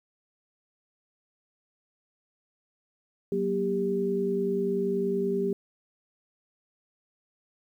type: tone cluster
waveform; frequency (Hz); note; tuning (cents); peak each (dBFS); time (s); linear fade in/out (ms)
sine; 186.4 / 236.8 / 397.2; F#3 / A#3 / G4; +13 / +27 / +23; -31 / -33 / -26; 3.32-5.53; 2
effects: 10-bit

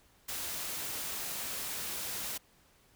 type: noise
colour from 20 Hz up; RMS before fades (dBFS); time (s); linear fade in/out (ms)
white; -38; 0.28-2.38; 10
effects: pink hiss -65 dBFS RMS until 2.95 s

